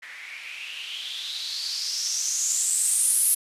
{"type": "noise with low-pass filter sweep", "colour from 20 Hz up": "violet", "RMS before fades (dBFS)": -27, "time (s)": [0.02, 3.35], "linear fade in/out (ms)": 10, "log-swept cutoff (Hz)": [1900, 11000], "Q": 6, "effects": ["resampled to 32000 Hz"]}